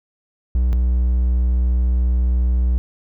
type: tone pair in turn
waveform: triangle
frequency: 61.74 / 61.43 Hz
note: B1 / B1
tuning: 0 / -9 cents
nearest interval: unison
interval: 9 cents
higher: first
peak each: -12 dBFS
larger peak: neither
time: 0.55-0.73 / 0.73-2.78 s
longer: second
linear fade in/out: 0 ms
effects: none